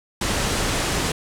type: low-pass noise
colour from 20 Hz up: pink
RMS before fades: -23 dBFS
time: 0.21-1.12 s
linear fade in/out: 5 ms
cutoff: 9800 Hz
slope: 24 dB/octave
effects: none